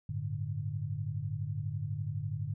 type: chord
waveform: sine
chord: G suspended second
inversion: none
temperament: equal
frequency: 98 / 110 / 146.83 Hz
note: G2 / A2 / D3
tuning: 0 / 0 / 0 cents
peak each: -38 / -37 / -37 dBFS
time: 0.09-2.54 s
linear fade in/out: 5 ms
effects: none